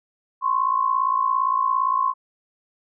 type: tone pair together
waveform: sine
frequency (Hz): 1034.5 / 1092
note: C6 / C#6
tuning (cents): -20 / -26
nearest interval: minor second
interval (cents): 94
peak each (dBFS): -21 / -21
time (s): 0.41-2.14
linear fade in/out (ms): 50
effects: none